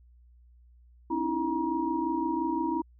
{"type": "tone cluster", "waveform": "sine", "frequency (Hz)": [266, 303.1, 328.9, 950], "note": ["C4", "D#4", "E4", "A#5"], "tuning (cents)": [29, -45, -4, 33], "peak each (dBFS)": [-34, -34, -30, -31], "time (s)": [1.1, 2.82], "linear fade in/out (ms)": 10, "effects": ["added 60 Hz sine -54 dBFS peak until 2.99 s"]}